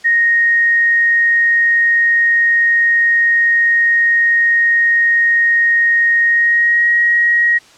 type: tone with pitch glide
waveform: sine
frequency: 1864.7 to 1890.7 Hz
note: A#6 to A#6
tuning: 0 to +24 cents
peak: -9 dBFS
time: 0.04-7.59 s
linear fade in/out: 20 ms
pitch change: +24 cents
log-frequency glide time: 6.24-6.9 s
effects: white hiss -44 dBFS RMS until 7.77 s + low-pass 6000 Hz 12 dB/octave